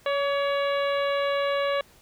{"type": "harmonic tone with a mistuned harmonic", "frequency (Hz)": 562, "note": "C#5", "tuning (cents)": 24, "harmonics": [1, 2, 3, 4, 5, 6, 7], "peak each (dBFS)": [-24, -30, -34, -36, -38, -40, -41], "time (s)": [0.06, 1.81], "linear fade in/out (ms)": 2, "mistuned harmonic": 2, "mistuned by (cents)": 21, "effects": ["pink hiss -56 dBFS RMS until 2.01 s"]}